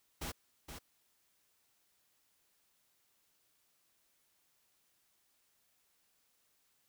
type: noise with echo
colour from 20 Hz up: pink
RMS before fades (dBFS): -41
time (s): 0.21-0.32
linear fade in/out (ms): 10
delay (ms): 470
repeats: 1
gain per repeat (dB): -7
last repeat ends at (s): 0.79
effects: white hiss -75 dBFS RMS until 6.88 s